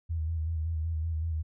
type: tone with vibrato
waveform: sine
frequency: 80.6 Hz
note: E2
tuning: 38 cents flat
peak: -28 dBFS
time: 0.09-1.43 s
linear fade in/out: 20 ms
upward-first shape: square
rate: 5.3 Hz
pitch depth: 43 cents each way
effects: none